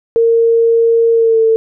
sine tone with pitch glide, 460 to 447.4 Hz, A#4 to A4, -23 to +29 cents, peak -7 dBFS, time 0.16-1.56 s, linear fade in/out 0 ms, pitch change -48 cents, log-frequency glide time 1.12-1.44 s, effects none

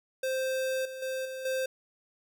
square tone with level steps, 523 Hz, C5, 1 cent flat, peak -29 / -39 / -32 / -37 / -29 dBFS, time 0.23-1.66 s, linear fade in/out 5 ms, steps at 0.85 / 1.02 / 1.25 / 1.45 s, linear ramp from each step 5 ms, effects none

